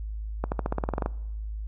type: accelerating click train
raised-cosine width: 1 ms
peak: -13 dBFS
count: 12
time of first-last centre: 0.44-1.061 s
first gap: 79 ms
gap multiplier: 0.93
effects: noise-tail reverb RT60 1.0 s tail -23 dB re dry + added 53 Hz sine -31 dBFS peak until 1.67 s